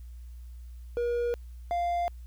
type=tone pair in turn; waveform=triangle; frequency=477.8 / 696.4 Hz; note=A#4 / F5; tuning=+43 / -5 cents; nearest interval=perfect fifth; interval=652 cents; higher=second; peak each=-24 dBFS; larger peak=neither; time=0.97-1.34 / 1.71-2.08 s; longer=neither; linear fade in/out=0 ms; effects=added 60 Hz sine -41 dBFS peak until 2.26 s + white hiss -67 dBFS RMS until 2.26 s